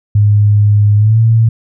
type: tone with pitch glide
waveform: sine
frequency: 103.83 to 113.23 Hz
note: G#2 to A#2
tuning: 0 to -50 cents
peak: -5 dBFS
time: 0.15-1.49 s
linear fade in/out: 5 ms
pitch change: +150 cents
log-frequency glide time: 0.97-1.19 s
effects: none